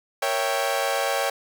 sawtooth chord, A# diminished seventh, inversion none, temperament equal, 466.2 / 554.4 / 659.3 / 784 Hz, A#4 / C#5 / E5 / G5, 0 / 0 / 0 / 0 cents, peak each -28 / -22 / -26 / -23 dBFS, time 0.22-1.3 s, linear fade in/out 5 ms, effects none

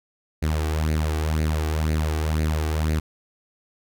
sawtooth tone with flanger, 77.78 Hz, D#2, in tune, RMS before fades -23 dBFS, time 0.42-3 s, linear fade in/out 10 ms, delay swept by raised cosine 0.45 to 2.65 ms, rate 2 Hz, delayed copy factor +0.65, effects none

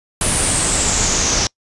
pink noise with low-pass filter sweep, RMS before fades -17 dBFS, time 0.21-1.47 s, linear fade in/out 2 ms, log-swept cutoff 10000 to 5800 Hz, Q 6.6, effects noise-tail reverb RT60 0.1 s tail -26 dB re dry + resampled to 24000 Hz

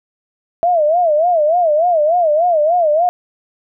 sine tone with vibrato, 653 Hz, E5, 17 cents flat, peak -10 dBFS, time 0.63-3.09 s, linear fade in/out 0 ms, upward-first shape sine, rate 3.4 Hz, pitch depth 170 cents each way, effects none

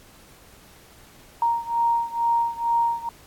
sine beating tone pair, 932.3 / 934.5 Hz, A#5 / A#5, 0 / +4 cents, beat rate 2.2 Hz, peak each -22 / -24 dBFS, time 1.42-3.09 s, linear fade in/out 2 ms, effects pink hiss -51 dBFS RMS until 3.26 s + AAC 64 kbps

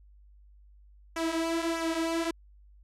sawtooth tone with flanger, 329.6 Hz, E4, in tune, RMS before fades -30 dBFS, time 1.16-2.31 s, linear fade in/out 5 ms, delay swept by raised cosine 0.23 to 5.53 ms, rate 1.6 Hz, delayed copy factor -0.65, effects added 50 Hz sine -53 dBFS peak until 2.83 s + low-pass 10000 Hz 12 dB/octave

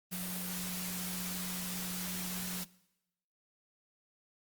sine tone in noise, 181.4 Hz, F#3, 34 cents flat, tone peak -39 dBFS, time 0.11-2.65 s, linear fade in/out 20 ms, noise white, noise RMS -40 dBFS, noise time 0.11-2.65 s, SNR -2 dB, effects noise-tail reverb RT60 0.9 s tail -21 dB re dry + Opus 32 kbps

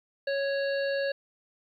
harmonic tone, 554 Hz, C#5, 1 cent flat, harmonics 1 / 3 / 5 / 7 / 8, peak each -27 / -34 / -43 / -45 / -42 dBFS, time 0.27-1.12 s, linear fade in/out 5 ms, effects 11-bit

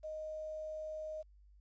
sine tone with quantisation, 622.3 Hz, D#5, in tune, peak -40 dBFS, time 0.03-1.23 s, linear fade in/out 20 ms, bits 11, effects added 50 Hz sine -59 dBFS peak until 1.6 s + resampled to 16000 Hz

